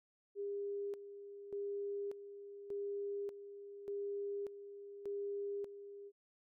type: tone with tremolo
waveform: sine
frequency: 403.3 Hz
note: G4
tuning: 49 cents sharp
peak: -38 dBFS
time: 0.35-6.12 s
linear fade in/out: 50 ms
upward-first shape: square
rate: 0.85 Hz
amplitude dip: 70%
effects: none